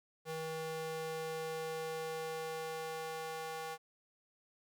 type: tone with high-pass filter sweep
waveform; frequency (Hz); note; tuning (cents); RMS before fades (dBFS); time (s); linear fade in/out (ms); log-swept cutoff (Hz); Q
square; 160; D#3; +49; -41; 0.25-3.78; 50; 340 to 660; 1.7
effects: Opus 48 kbps

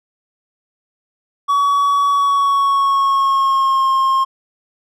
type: tone with pitch glide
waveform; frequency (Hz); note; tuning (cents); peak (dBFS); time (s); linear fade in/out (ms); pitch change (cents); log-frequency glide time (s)
triangle; 1131 to 1068.1; C#6 to C6; +34 to +35; -10; 1.48-4.25; 20; -99; 2.1-3.89
effects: none

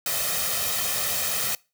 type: noise with comb filter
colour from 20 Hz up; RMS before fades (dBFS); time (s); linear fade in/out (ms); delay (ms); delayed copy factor
white; -26; 0.06-1.55; 2; 1.6; +0.7
effects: noise-tail reverb RT60 0.3 s tail -24 dB re dry + high-pass 80 Hz 12 dB/octave

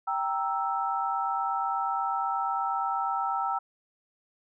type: chord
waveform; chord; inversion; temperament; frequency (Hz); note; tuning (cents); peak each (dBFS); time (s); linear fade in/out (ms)
sine; E diminished; first; equal; 784 / 932.3 / 1318.5; G5 / Bb5 / E6; 0 / 0 / 0; -30 / -32 / -30; 0.07-3.59; 10
effects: none

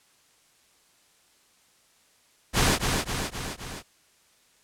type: noise with echo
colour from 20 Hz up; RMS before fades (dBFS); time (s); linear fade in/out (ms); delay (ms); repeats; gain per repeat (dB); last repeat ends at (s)
pink; -21; 2.53-2.79; 50; 260; 4; -4; 3.83
effects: white hiss -62 dBFS RMS until 4.63 s + low-pass 10000 Hz 12 dB/octave

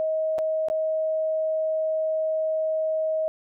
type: tone with dropouts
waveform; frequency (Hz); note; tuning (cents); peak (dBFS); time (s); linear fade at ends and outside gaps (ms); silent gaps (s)
sine; 632; D#5; +27; -22; 0-3.28; 0; 0.383-0.388 / 0.685-0.7
effects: none

